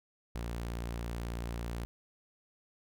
sawtooth tone, 58.27 Hz, A#1, in tune, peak -32 dBFS, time 0.35-1.85 s, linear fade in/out 0 ms, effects none

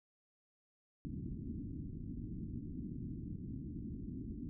white low-pass noise, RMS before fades -44 dBFS, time 1.05-4.49 s, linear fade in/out 0 ms, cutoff 300 Hz, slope 48 dB/octave, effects none

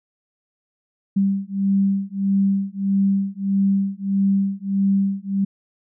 sine beating tone pair, 195.5 / 197.1 Hz, G3 / G3, -4 / +10 cents, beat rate 1.6 Hz, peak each -20 dBFS, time 1.16-5.45 s, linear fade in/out 10 ms, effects none

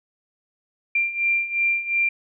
sine beating tone pair, 2374 / 2376.8 Hz, D7 / D7, +18 / +20 cents, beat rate 2.8 Hz, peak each -25 / -21 dBFS, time 0.95-2.09 s, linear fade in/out 5 ms, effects none

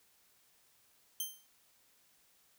5% pulse tone with exponential decay, 3135 Hz, G7, 1 cent flat, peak -24 dBFS, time 1.2-1.47 s, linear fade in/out 2 ms, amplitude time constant 57 ms, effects white hiss -69 dBFS RMS until 2.58 s

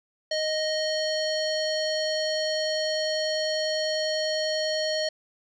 square tone with low-pass filter, 622.3 Hz, D#5, in tune, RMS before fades -27 dBFS, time 0.31-5.09 s, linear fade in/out 5 ms, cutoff 4800 Hz, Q 7.6, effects none

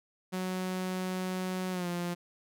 sawtooth tone with pitch glide, 185 to 174.82 Hz, F#3 to F3, 0 to +2 cents, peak -28 dBFS, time 0.32-2.15 s, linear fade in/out 20 ms, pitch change -98 cents, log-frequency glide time 1.71-1.88 s, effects none

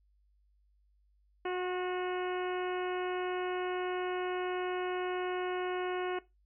harmonic tone with a mistuned harmonic, 364.3 Hz, F#4, 27 cents flat, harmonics 1 / 2 / 3 / 4 / 5 / 6 / 7 / 8, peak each -33 / -39 / -43 / -45 / -47 / -49 / -50 / -51 dBFS, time 1.45-6.19 s, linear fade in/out 5 ms, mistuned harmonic 3, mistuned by -16 cents, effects noise-tail reverb RT60 0.2 s tail -18 dB re dry + added 50 Hz sine -66 dBFS peak until 6.45 s

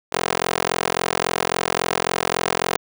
15% pulse tone with high-pass filter, 43.65 Hz, F1, in tune, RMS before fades -22 dBFS, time 0.12-2.77 s, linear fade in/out 10 ms, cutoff 510 Hz, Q 0.87, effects none

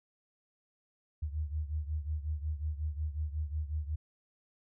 sine beating tone pair, 75 / 80.5 Hz, D2 / E2, +37 / -41 cents, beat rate 5.5 Hz, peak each -34 / -38 dBFS, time 1.22-3.96 s, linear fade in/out 10 ms, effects none

